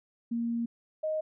sine tone pair in turn, 233.5 / 623.4 Hz, A#3 / D#5, +3 / +3 cents, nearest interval octave + perfect fourth, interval 1700 cents, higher second, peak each -28 dBFS, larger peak neither, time 0.31-0.66 / 1.03-1.21 s, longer first, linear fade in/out 10 ms, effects none

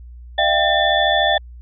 sine tone cluster, 613 / 687 / 780 / 1795 / 3462 Hz, D#5 / F5 / G5 / A6 / A7, -26 / -29 / -9 / +34 / -29 cents, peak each -20 dBFS, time 0.38-1.38 s, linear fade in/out 5 ms, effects added 60 Hz sine -35 dBFS peak until 1.61 s

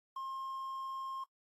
triangle tone with quantisation, 1066 Hz, C6, 32 cents sharp, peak -37 dBFS, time 0.16-1.24 s, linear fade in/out 5 ms, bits 11, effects noise-tail reverb RT60 0.1 s tail -19 dB re dry + AAC 48 kbps

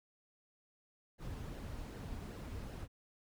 brown noise with flanger, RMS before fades -45 dBFS, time 1.18-2.88 s, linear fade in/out 50 ms, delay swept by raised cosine 0.82 to 6.12 ms, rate 2.6 Hz, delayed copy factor -0.55, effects none

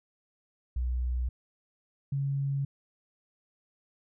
sine tone pair in turn, 61.8 / 138.74 Hz, B1 / C#3, +2 / +2 cents, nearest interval octave + major second, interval 1400 cents, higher second, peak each -27 dBFS, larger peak neither, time 0.76-1.29 / 2.12-2.65 s, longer neither, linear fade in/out 5 ms, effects none

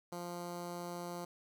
10% pulse tone with notch filter, 174.61 Hz, F3, in tune, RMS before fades -43 dBFS, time 0.12-1.25 s, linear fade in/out 5 ms, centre 2600 Hz, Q 1.6, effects none

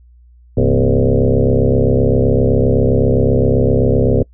sine tone with frequency modulation, 185.1 Hz, F#3, 1 cent sharp, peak -9 dBFS, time 0.57-4.23 s, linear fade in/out 5 ms, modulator 67.7 Hz, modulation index 5.3, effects noise-tail reverb RT60 0.1 s tail -24 dB re dry + added 60 Hz sine -42 dBFS peak until 4.33 s

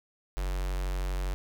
square tone with notch filter, 46.25 Hz, F#1, in tune, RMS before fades -31 dBFS, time 0.37-1.34 s, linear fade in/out 0 ms, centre 190 Hz, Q 0.79, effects none

